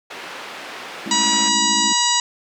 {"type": "band-pass noise", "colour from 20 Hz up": "white", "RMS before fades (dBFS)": -34, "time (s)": [0.1, 1.49], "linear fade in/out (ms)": 10, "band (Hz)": [290, 2500], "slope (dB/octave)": 12}
{"type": "chord", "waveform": "sine", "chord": "A major seventh", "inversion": "third", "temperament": "just", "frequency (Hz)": [206.2, 220, 275, 330], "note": ["G#3", "A3", "C#4", "E4"], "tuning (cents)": [-12, 0, -14, 2], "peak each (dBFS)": -31, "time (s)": [1.06, 1.93], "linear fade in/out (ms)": 5}
{"type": "harmonic tone", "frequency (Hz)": 964, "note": "B5", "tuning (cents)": -42, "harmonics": [1, 2, 3, 4, 5, 6, 7, 8], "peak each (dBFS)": [-21, -26, -24, -22, -24, -27, -24, -24], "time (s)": [1.11, 2.2], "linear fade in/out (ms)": 2}
{"effects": []}